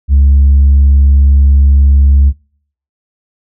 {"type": "tone with tanh clipping", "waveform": "sine", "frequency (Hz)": 69.5, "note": "C#2", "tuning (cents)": 5, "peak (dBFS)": -4, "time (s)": [0.08, 2.33], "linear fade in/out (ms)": 50, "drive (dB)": 1, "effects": ["noise-tail reverb RT60 0.6 s tail -24 dB re dry"]}